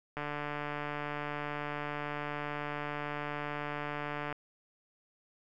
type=click train; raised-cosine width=0.5 ms; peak=-22 dBFS; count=612; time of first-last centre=0.17-4.326 s; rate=147 Hz; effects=none